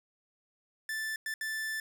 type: tone bursts at uneven times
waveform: 45% pulse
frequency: 1760 Hz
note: A6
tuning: in tune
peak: -33 dBFS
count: 3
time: 0.89-1.16 / 1.26-1.34 / 1.41-1.8 s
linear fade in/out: 2 ms
effects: none